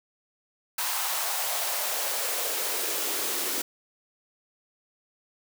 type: noise with high-pass filter sweep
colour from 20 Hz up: white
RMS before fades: -29 dBFS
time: 0.78-3.62 s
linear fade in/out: 5 ms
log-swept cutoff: 920 to 310 Hz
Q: 2.7
effects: none